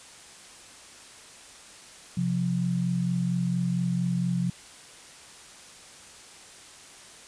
sine tone pair together, 132.4 / 176.73 Hz, C3 / F3, +21 / +21 cents, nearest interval perfect fourth, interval 500 cents, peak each -29 / -25 dBFS, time 2.17-4.5 s, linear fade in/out 5 ms, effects white hiss -48 dBFS RMS until 7.27 s + resampled to 22050 Hz

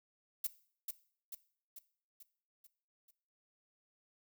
violet noise with echo, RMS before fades -35 dBFS, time 0.44-0.47 s, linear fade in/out 5 ms, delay 440 ms, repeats 6, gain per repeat -5 dB, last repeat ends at 3.11 s, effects noise-tail reverb RT60 0.5 s tail -17 dB re dry

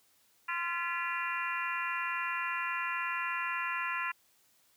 harmonic tone with a mistuned harmonic, 343.8 Hz, F4, 27 cents flat, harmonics 3 / 4 / 5 / 6 / 7 / 8, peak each -37 / -38 / -39 / -40 / -40 / -41 dBFS, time 0.48-4.12 s, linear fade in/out 10 ms, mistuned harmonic 6, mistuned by -72 cents, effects white hiss -68 dBFS RMS until 4.76 s + high-pass 60 Hz 12 dB/octave

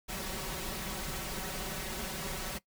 pink noise with comb filter, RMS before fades -38 dBFS, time 0.08-2.59 s, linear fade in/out 20 ms, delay 5.3 ms, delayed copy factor +0.85, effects noise-tail reverb RT60 0.1 s tail -19 dB re dry

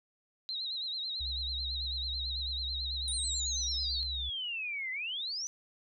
sine tone with vibrato, 3951 Hz, B7, in tune, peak -34 dBFS, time 0.49-4.03 s, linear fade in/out 0 ms, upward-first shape sine, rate 9.1 Hz, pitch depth 99 cents each way
sine tone with pitch glide, 65.41 to 65.9 Hz, C2 to C2, 0 to +13 cents, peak -38 dBFS, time 1.2-4.3 s, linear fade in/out 10 ms, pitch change +13 cents, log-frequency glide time 2.67-3.05 s
sine exponential two-way sweep, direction down then up, 9370 to 1999 to 6080 Hz, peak -34 dBFS, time 3.08-5.47 s, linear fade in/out 0 ms, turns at 4.91 s
effects none

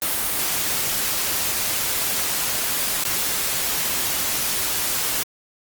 white noise with dropouts, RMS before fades -23 dBFS, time 0.02-5.23 s, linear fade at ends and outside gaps 0 ms, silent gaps 3.037-3.051 s, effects Opus 32 kbps

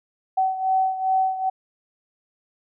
sine beating tone pair, 758 / 760.5 Hz, F#5 / F#5, +42 / +47 cents, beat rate 2.5 Hz, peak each -20 / -25 dBFS, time 0.37-1.5 s, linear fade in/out 10 ms, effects none

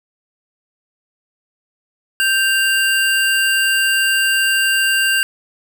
square tone pair together, 1568.1 / 2794 Hz, G6 / F7, 0 / 0 cents, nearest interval minor seventh, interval 1000 cents, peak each -16 / -18 dBFS, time 2.2-5.23 s, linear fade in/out 0 ms, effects none

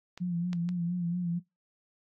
clicks, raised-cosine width 0.2 ms, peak -26 / -24 / -29 dBFS, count 3, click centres 0.176 / 0.531 / 0.69 s
sine tone with vibrato, 174.61 Hz, F3, in tune, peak -28 dBFS, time 0.2-1.4 s, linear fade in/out 20 ms, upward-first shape sine, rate 4.3 Hz, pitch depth 51 cents each way
effects noise-tail reverb RT60 0.2 s tail -21 dB re dry + AAC 64 kbps

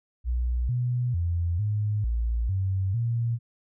sine tone with pitch steps, 60.7 / 123.1 / 85.6 / 105.2 / 57.4 / 95.4 / 117 Hz, B1 / B2 / F2 / G#2 / A#1 / G2 / A#2, -29 / -5 / -34 / +23 / -26 / -47 / +7 cents, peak -23 dBFS, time 0.24-3.39 s, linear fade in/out 50 ms, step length 450 ms, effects none

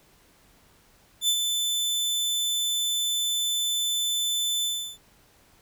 sawtooth tone with ADSR envelope, 3520 Hz, A7, in tune, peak -16 dBFS, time 1.21-4.98 s, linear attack 74 ms, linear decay 68 ms, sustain -5 dB, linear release 340 ms, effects pink hiss -59 dBFS RMS until 5.61 s

